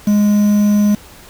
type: tone with quantisation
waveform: triangle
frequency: 207.2 Hz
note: G#3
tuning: 4 cents flat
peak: -7 dBFS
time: 0.07-0.95 s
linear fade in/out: 5 ms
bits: 5
effects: pink hiss -40 dBFS RMS until 1.29 s